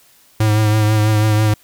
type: tone with vibrato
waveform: square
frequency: 107.3 Hz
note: A2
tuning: 43 cents flat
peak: -12 dBFS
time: 0.4-1.54 s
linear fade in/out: 5 ms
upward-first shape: triangle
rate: 6.1 Hz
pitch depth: 35 cents each way
effects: white hiss -51 dBFS RMS until 1.63 s